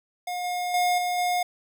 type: tone with level steps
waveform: square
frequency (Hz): 716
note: F5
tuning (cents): +43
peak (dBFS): -29 / -27 / -21 / -25 / -23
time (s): 0.27-1.43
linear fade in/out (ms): 5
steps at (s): 0.44 / 0.74 / 0.98 / 1.18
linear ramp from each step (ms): 2
effects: none